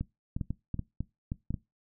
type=clicks; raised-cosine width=5 ms; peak=-20 dBFS; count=10; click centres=0.01 / 0.365 / 0.412 / 0.506 / 0.743 / 0.793 / 1.006 / 1.319 / 1.506 / 1.542 s; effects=noise-tail reverb RT60 0.2 s tail -20 dB re dry